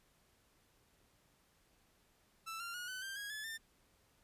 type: tone with pitch steps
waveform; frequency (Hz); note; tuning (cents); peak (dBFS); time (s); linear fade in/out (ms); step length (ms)
sawtooth; 1326 / 1384.7 / 1446 / 1510 / 1576.9 / 1646.7 / 1719.6 / 1795.7; E6 / F6 / F#6 / F#6 / G6 / G#6 / A6 / A6; +10 / -15 / -40 / +35 / +10 / -15 / -40 / +35; -39; 2.46-3.58; 20; 140
effects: pink hiss -72 dBFS RMS until 4.23 s + resampled to 32000 Hz